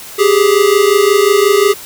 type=tone pair together; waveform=square; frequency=392.3 / 417.9 Hz; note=G4 / G#4; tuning=+1 / +11 cents; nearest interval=minor second; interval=110 cents; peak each=-11 dBFS; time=0.18-1.74 s; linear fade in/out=20 ms; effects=white hiss -31 dBFS RMS until 1.85 s